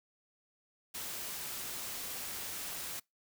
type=noise; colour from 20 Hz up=white; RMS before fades=-41 dBFS; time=0.94-3 s; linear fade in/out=10 ms; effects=noise-tail reverb RT60 0.2 s tail -26 dB re dry